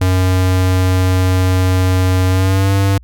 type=tone with pitch glide; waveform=square; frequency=92.5 to 98 Hz; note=F#2 to G2; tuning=0 to 0 cents; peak=-11 dBFS; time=0.01-2.98 s; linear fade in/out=5 ms; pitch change=+100 cents; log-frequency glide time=2.29-2.72 s; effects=added 60 Hz sine -37 dBFS peak until 3.03 s